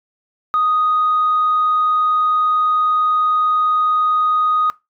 sine tone, 1244.5 Hz, D#6, in tune, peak -12 dBFS, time 0.54-4.7 s, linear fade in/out 0 ms, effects noise-tail reverb RT60 0.2 s tail -20 dB re dry + tanh soft clip ceiling -9 dBFS

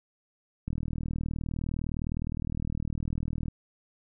click train, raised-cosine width 5 ms, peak -20 dBFS, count 112, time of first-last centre 0.68-3.483 s, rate 39.6 Hz, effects none

